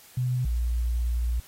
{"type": "tone pair in turn", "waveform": "sine", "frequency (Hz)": [125.9, 59.18], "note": ["B2", "A#1"], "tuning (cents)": [34, 27], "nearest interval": "octave + minor second", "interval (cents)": 1307, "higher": "first", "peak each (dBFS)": -23, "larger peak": "neither", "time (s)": [[0.17, 0.45], [0.45, 1.4]], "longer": "second", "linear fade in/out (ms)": 5, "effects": ["white hiss -52 dBFS RMS until 1.47 s", "AAC 48 kbps"]}